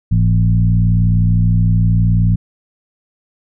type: tone with frequency modulation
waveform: sine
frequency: 105.6 Hz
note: G#2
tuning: 29 cents sharp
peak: -9 dBFS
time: 0.11-2.36 s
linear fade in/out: 10 ms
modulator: 59.3 Hz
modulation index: 1.1
effects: none